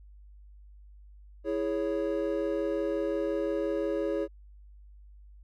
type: chord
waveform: triangle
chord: C# minor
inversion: first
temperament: equal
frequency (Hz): 329.6 / 415.3 / 554.4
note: E4 / G#4 / C#5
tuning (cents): 0 / 0 / 0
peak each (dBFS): -30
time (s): 1.44-4.28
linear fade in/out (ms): 50
effects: added 50 Hz sine -49 dBFS peak until 5.43 s